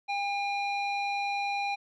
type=tone with low-pass filter; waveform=square; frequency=805 Hz; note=G5; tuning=46 cents sharp; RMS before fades=-31 dBFS; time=0.08-1.76 s; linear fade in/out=20 ms; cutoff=3200 Hz; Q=4.2; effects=none